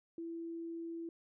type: tone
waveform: sine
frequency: 333.2 Hz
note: E4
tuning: 19 cents sharp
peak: -40 dBFS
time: 0.18-1.09 s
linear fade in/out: 2 ms
effects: none